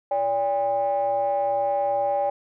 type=ring-modulated tone; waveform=triangle; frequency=114.8 Hz; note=A#2; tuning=26 cents flat; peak=-15 dBFS; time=0.11-2.3 s; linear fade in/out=5 ms; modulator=690 Hz; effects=tanh soft clip ceiling -12 dBFS